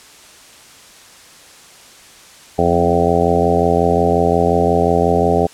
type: harmonic tone with a mistuned harmonic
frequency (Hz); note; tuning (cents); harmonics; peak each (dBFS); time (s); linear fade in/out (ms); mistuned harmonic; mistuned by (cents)
85.6; F2; -34; 1 / 2 / 3 / 4 / 5 / 6 / 7 / 8 / 9; -22 / -20 / -22 / -23 / -17 / -21 / -21 / -20 / -19; 2.58-5.47; 10; 2; +17
effects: white hiss -42 dBFS RMS until 5.53 s + low-pass 9000 Hz 12 dB/octave